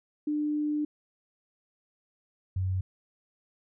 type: tone pair in turn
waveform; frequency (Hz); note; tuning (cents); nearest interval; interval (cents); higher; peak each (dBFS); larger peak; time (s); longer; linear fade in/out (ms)
sine; 298.8 / 93.52; D4 / F#2; +30 / +19; octave + minor sixth; 2011; first; -26; neither; 0.27-0.85 / 2.56-2.81; first; 5
effects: none